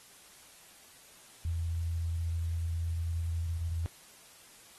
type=tone; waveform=sine; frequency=83.5 Hz; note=E2; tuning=23 cents sharp; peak=-30 dBFS; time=1.45-3.86 s; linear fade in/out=0 ms; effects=white hiss -56 dBFS RMS until 4.78 s + AAC 32 kbps